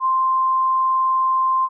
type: tone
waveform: sine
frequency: 1046.5 Hz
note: C6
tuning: in tune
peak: -15 dBFS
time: 0-1.69 s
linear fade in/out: 50 ms
effects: none